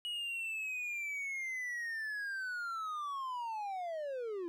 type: linear sweep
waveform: triangle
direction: down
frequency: 2915 to 331.9 Hz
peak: -35 dBFS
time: 0.05-4.48 s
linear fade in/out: 0 ms
effects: none